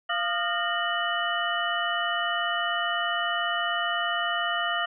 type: tone cluster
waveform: sine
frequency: 691 / 1222 / 1407 / 1844 / 2973 Hz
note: F5 / D#6 / F6 / A#6 / F#7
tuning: -19 / -32 / +12 / -19 / +8 cents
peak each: -31 dBFS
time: 0.09-4.86 s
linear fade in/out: 10 ms
effects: none